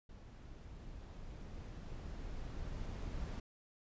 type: noise with level ramp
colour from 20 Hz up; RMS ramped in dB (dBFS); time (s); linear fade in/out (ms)
brown; -53 to -41; 0.09-3.4; 5
effects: resampled to 16000 Hz

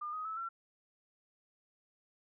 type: tone with pitch steps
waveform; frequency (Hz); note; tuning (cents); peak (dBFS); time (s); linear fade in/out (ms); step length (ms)
sine; 1207 / 1254.6 / 1304.1 / 1355.6; D6 / D#6 / E6 / E6; +47 / +14 / -19 / +48; -37; 0.01-0.49; 10; 120
effects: none

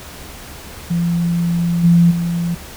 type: tone with level steps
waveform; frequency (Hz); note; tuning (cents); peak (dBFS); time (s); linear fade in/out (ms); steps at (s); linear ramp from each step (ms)
sine; 171.1; F3; -35; -14 / -7 / -16; 0.9-2.55; 10; 1.83 / 2.1; 20
effects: added 72 Hz sine -40 dBFS peak until 2.76 s + pink hiss -35 dBFS RMS until 2.76 s

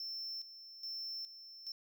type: tone with tremolo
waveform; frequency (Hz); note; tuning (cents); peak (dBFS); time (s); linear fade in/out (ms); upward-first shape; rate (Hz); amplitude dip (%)
triangle; 5350; E8; +25; -39; 0-1.72; 2; square; 1.2; 70
effects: none

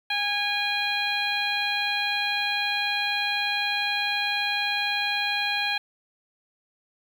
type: harmonic tone with a mistuned harmonic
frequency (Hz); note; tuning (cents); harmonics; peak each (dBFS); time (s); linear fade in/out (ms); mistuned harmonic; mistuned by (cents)
816; G#5; -31; 1 / 2 / 3 / 4 / 5; -31 / -30 / -28 / -31 / -31; 0.1-5.78; 5; 2; +17
effects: 8-bit

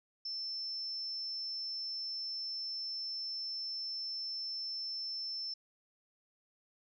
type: tone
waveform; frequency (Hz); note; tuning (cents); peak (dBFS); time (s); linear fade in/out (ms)
sine; 5320; E8; +15; -37; 0.25-5.54; 5
effects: none

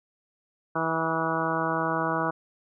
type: harmonic tone with a mistuned harmonic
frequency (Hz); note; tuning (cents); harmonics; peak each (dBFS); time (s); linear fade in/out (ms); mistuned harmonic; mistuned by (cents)
162.7; E3; -22; 1 / 2 / 3 / 4 / 5 / 6 / 7 / 8 / 9; -34 / -32 / -34 / -32 / -34 / -32 / -32 / -34 / -33; 0.75-2.31; 10; 8; -27
effects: none

